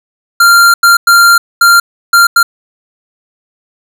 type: tone bursts at uneven times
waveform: square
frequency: 1389 Hz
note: F6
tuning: 10 cents flat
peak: -3 dBFS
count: 6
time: 0.4-0.74 / 0.83-0.97 / 1.07-1.38 / 1.61-1.8 / 2.13-2.27 / 2.36-2.43 s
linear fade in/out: 5 ms
effects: none